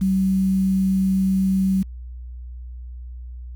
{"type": "tone with quantisation", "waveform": "sine", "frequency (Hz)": 190.6, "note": "G3", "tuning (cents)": -48, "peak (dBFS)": -16, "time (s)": [0.01, 1.83], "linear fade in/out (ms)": 10, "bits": 7, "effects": ["added 61 Hz sine -32 dBFS peak until 3.55 s"]}